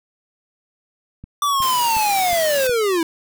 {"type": "click train", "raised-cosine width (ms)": 5, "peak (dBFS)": -23, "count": 5, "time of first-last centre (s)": [1.24, 2.695], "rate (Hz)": 2.75}
{"type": "linear sweep", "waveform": "square", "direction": "down", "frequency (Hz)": [1174.7, 318.5], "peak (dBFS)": -17, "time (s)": [1.42, 3.03], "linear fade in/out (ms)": 2}
{"type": "high-pass noise", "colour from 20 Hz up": "white", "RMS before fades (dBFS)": -27, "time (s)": [1.62, 2.67], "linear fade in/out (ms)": 0, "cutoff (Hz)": 100, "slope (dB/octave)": 24}
{"effects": []}